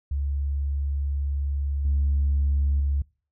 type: tone with level steps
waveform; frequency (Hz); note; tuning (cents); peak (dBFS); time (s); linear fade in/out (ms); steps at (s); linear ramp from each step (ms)
sine; 70.4; C#2; +27; -23 / -18 / -20; 0.11-3.02; 5; 1.85 / 2.8; 2
effects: noise-tail reverb RT60 0.4 s tail -26 dB re dry + tanh soft clip ceiling -16 dBFS